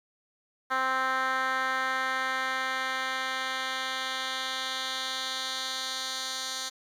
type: tone with band-pass filter sweep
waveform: 10% pulse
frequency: 261.6 Hz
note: C4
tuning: in tune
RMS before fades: -31 dBFS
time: 0.7-6.7 s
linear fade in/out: 20 ms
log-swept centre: 1400 to 5100 Hz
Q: 1.6
effects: 9-bit